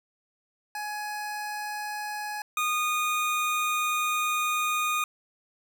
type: tone pair in turn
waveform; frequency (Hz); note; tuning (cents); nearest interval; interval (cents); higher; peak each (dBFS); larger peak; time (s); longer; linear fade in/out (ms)
25% pulse; 839 / 1229.7; G#5 / D#6; +17 / -21; perfect fifth; 662; second; -28 / -21; second; 0.75-2.42 / 2.57-5.04; second; 2
effects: none